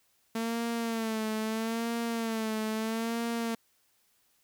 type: tone with vibrato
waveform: sawtooth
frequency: 225.1 Hz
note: A3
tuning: 40 cents sharp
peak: -26 dBFS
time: 0.35-3.55 s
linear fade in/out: 5 ms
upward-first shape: sine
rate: 0.77 Hz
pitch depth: 60 cents each way
effects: white hiss -70 dBFS RMS until 4.43 s